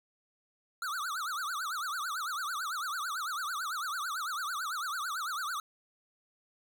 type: tone with vibrato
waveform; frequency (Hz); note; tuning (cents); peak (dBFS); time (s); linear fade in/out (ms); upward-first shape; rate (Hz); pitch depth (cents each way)
square; 1318.5; E6; 0; -34; 0.82-5.6; 2; triangle; 9; 290
effects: none